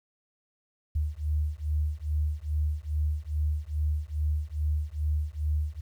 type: beating tone pair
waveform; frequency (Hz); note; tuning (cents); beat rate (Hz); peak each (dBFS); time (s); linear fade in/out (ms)
sine; 74.4 / 76.8; D2 / D#2; +23 / -22; 2.4; -29; 0.95-5.81; 10
effects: 10-bit